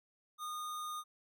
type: tone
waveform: square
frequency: 1227 Hz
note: D#6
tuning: 25 cents flat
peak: -40 dBFS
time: 0.38-1.04 s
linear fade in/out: 50 ms
effects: none